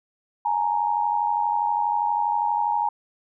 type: tone pair together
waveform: sine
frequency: 838.6 / 931 Hz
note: G#5 / A#5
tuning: +17 / -2 cents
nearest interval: major second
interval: 181 cents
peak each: -23 dBFS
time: 0.45-2.89 s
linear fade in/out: 5 ms
effects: none